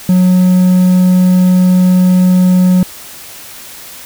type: tone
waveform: triangle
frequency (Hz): 182.7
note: F#3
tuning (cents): -22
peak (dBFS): -3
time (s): 0.09-2.83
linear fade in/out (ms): 2
effects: white hiss -31 dBFS RMS until 4.05 s